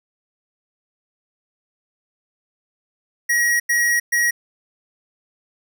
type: tone bursts at uneven times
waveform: square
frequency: 1901 Hz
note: A#6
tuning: 33 cents sharp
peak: -16 dBFS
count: 3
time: 3.29-3.6 / 3.69-4 / 4.12-4.31 s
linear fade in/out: 10 ms
effects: none